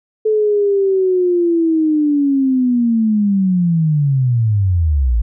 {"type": "linear sweep", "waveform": "sine", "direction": "down", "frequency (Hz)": [436.2, 52.4], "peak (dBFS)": -11, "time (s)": [0.25, 5.22], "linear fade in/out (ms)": 10, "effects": []}